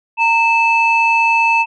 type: tone pair together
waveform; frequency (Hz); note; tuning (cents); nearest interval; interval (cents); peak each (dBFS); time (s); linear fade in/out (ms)
sine; 920 / 2625; A#5 / E7; -23 / -8; octave + tritone; 1815; -12; 0.17-1.66; 50
effects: tanh soft clip ceiling -4 dBFS